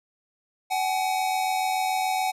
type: tone pair together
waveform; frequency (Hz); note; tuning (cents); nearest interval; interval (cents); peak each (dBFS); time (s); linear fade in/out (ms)
square; 754 / 841; F#5 / G#5; +32 / +22; major second; 190; -25 / -30; 0.7-2.32; 20
effects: resampled to 32000 Hz